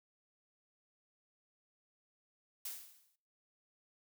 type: noise with exponential decay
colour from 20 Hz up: blue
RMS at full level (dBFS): -40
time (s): 2.65-3.16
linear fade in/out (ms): 5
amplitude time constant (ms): 110
effects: noise-tail reverb RT60 0.7 s tail -26 dB re dry